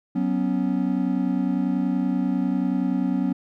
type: chord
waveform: triangle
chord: F# suspended fourth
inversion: none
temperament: equal with one note detuned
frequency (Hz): 185.75 / 246.9 / 277.2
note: F#3 / B3 / C#4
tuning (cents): +7 / 0 / 0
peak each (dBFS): -23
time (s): 0.15-3.33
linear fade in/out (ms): 10
effects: none